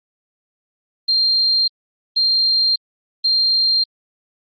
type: tone bursts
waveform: sine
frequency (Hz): 4186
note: C8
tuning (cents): 0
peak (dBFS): -13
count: 3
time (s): 1.08-3.84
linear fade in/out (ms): 10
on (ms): 600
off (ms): 480
effects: Opus 32 kbps